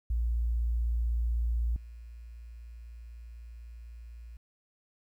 sine tone with level steps, 58 Hz, A#1, 8 cents flat, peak -26 / -43 dBFS, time 0.1-4.37 s, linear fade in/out 5 ms, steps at 1.76 s, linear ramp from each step 2 ms, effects 11-bit

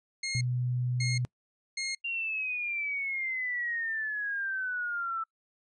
20% pulse tone bursts, 2143 Hz, C7, 41 cents sharp, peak -26 dBFS, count 3, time 0.23-1.95 s, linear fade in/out 5 ms, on 180 ms, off 590 ms
sine tone, 124.1 Hz, B2, 9 cents sharp, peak -27 dBFS, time 0.35-1.25 s, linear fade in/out 0 ms
sine exponential sweep, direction down, 2786 to 1318.5 Hz, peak -30 dBFS, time 2.04-5.24 s, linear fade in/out 10 ms
effects noise-tail reverb RT60 0.1 s tail -25 dB re dry + resampled to 22050 Hz

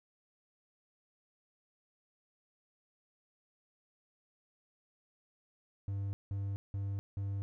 triangle tone bursts, 99.1 Hz, G2, 19 cents sharp, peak -32 dBFS, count 4, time 5.88-7.42 s, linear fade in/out 0 ms, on 250 ms, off 180 ms, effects none

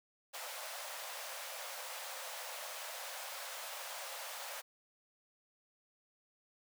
pink high-pass noise, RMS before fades -45 dBFS, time 0.33-4.62 s, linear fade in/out 20 ms, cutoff 510 Hz, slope 96 dB/octave, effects none

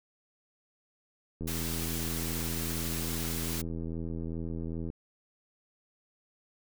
click train, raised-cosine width 3 ms, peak -25 dBFS, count 289, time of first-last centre 1.41-4.901 s, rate 82.5 Hz
white noise, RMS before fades -37 dBFS, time 1.47-3.62 s, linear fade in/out 10 ms
effects none

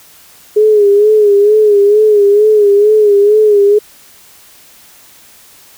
sine tone with vibrato, 416.3 Hz, G#4, 4 cents sharp, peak -4 dBFS, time 0.56-3.79 s, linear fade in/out 10 ms, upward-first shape sine, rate 2.2 Hz, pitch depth 64 cents each way, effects white hiss -41 dBFS RMS until 5.77 s

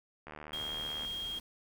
click train, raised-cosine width 0.5 ms, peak -30 dBFS, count 60, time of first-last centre 0.27-1.048 s, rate 75.8 Hz
pink noise, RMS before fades -49 dBFS, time 0.53-1.4 s, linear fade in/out 2 ms
sine tone, 3240 Hz, G#7, 43 cents flat, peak -36 dBFS, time 0.53-1.39 s, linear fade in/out 5 ms
effects none

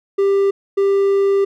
triangle tone pair in turn, 395.3 / 395.3 Hz, G4 / G4, +15 / +15 cents, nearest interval unison, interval 0 cents, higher neither, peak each -10 dBFS, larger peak neither, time 0.18-0.51 / 0.77-1.45 s, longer second, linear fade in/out 10 ms, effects none

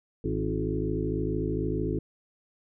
harmonic tone with a mistuned harmonic, 53.3 Hz, G#1, 46 cents sharp, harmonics 1 / 2 / 3 / 5 / 6 / 7 / 8, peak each -34 / -34 / -34 / -34 / -34 / -34 / -34 dBFS, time 0.24-1.99 s, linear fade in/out 5 ms, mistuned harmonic 7, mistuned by -42 cents, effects none

